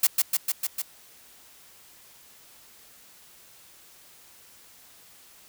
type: noise with echo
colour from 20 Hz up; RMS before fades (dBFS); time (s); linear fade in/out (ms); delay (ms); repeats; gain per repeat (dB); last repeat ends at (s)
blue; -19; 0.03-0.07; 5; 150; 5; -2; 0.82
effects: white hiss -53 dBFS RMS until 5.48 s